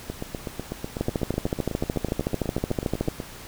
two click trains, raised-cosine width 2 ms, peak -16 / -10 dBFS, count 26 / 29, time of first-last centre 0.1-3.202 / 1.01-3.084 s, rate 8.06 / 13.5 Hz, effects pink hiss -42 dBFS RMS until 3.47 s

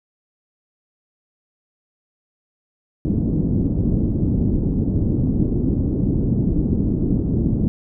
white low-pass noise, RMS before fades -19 dBFS, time 3.05-7.68 s, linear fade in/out 0 ms, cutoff 280 Hz, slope 24 dB/octave, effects none

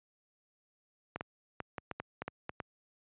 clicks, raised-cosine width 0.5 ms, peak -22 dBFS, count 10, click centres 1.16 / 1.209 / 1.603 / 1.782 / 1.913 / 2 / 2.22 / 2.28 / 2.494 / 2.602 s, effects high-pass 80 Hz 12 dB/octave + resampled to 8000 Hz

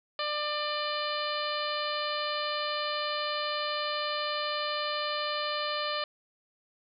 harmonic tone, 596 Hz, D5, 25 cents sharp, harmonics 1 / 2 / 3 / 4 / 5 / 6 / 7 / 8, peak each -35 / -34 / -39 / -41 / -38 / -41 / -38 / -43 dBFS, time 0.19-6.04 s, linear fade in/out 2 ms, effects none

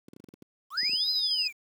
clicks, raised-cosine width 3 ms, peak -32 dBFS, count 11, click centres 0.084 / 0.134 / 0.164 / 0.2 / 0.241 / 0.287 / 0.339 / 0.423 / 0.831 / 0.895 / 0.934 s
triangle linear two-way sweep, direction up then down, 987.8 to 4186 to 2250 Hz, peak -32 dBFS, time 0.7-1.53 s, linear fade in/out 50 ms, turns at 1.11 s
sine tone with tremolo, 4992 Hz, D#8, 5 cents sharp, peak -24 dBFS, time 0.77-1.48 s, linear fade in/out 10 ms, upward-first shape square, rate 13 Hz, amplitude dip 30%
effects high-pass 200 Hz 12 dB/octave + 9-bit

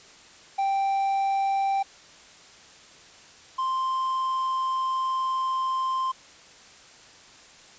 triangle tone pair in turn, 784 / 1046.5 Hz, G5 / C6, 0 / 0 cents, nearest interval perfect fourth, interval 500 cents, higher second, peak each -20 / -22 dBFS, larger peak first, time 0.58-1.83 / 3.58-6.12 s, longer second, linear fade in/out 10 ms, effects white hiss -50 dBFS RMS until 7.78 s + resampled to 16000 Hz

